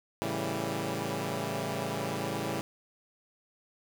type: chord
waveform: 10% pulse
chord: A dominant seventh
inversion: none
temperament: equal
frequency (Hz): 110 / 138.59 / 164.81 / 196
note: A2 / C#3 / E3 / G3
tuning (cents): 0 / 0 / 0 / 0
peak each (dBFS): -29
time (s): 0.22-2.61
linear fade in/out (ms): 0
effects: 9-bit